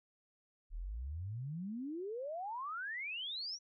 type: exponential sweep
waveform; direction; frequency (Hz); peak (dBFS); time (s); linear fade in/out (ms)
sine; up; 36 to 5900; -39; 0.7-3.59; 50
effects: none